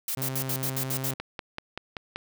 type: noise bursts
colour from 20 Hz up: blue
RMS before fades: -30 dBFS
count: 8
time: 0.08-1.109 s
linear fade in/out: 2 ms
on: 70 ms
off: 67 ms
type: tone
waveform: sawtooth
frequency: 132.2 Hz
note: C3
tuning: 18 cents sharp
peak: -27 dBFS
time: 0.17-1.14 s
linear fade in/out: 5 ms
type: click train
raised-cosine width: 0.3 ms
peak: -17 dBFS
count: 6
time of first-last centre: 1.2-2.16 s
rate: 5.21 Hz
effects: none